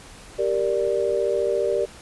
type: chord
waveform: sine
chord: G minor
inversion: none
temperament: equal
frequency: 392 / 466.2 / 587.3 Hz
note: G4 / Bb4 / D5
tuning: 0 / 0 / 0 cents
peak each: -24 dBFS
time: 0.38-1.86 s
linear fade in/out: 20 ms
effects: pink hiss -44 dBFS RMS until 2.01 s + resampled to 24000 Hz